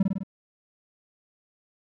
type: tone with echo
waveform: triangle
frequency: 192.5 Hz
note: G3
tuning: 31 cents flat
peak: -15 dBFS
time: 0-0.03 s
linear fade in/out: 5 ms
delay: 51 ms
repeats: 4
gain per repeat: -3 dB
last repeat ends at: 0.234 s
effects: none